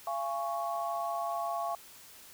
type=chord; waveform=sine; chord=Db major; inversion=first; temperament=equal with one note detuned; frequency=685.7 / 830.6 / 1108.7 Hz; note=F5 / Ab5 / Db6; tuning=-32 / 0 / 0 cents; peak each=-34 / -38 / -36 dBFS; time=0.07-1.75 s; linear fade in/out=2 ms; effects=white hiss -53 dBFS RMS until 2.33 s